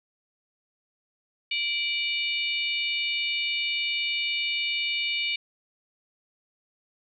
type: harmonic tone with a mistuned harmonic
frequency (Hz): 730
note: F#5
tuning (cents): -24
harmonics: 3 / 4 / 5 / 6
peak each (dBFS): -28 / -30 / -34 / -37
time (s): 1.51-5.36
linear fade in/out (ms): 5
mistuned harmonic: 3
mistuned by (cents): +110
effects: none